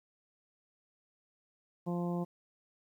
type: harmonic tone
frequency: 174.4 Hz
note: F3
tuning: 2 cents flat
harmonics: 1 / 2 / 3 / 4 / 5 / 6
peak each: -33 / -39 / -43 / -45 / -47 / -49 dBFS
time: 1.86-2.25 s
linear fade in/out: 20 ms
effects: 11-bit